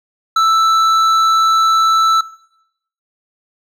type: tone with hard clipping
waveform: sine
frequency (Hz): 1321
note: E6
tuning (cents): +3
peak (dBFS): -11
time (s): 0.36-2.21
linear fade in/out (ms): 5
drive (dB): 8
effects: noise-tail reverb RT60 0.8 s tail -20 dB re dry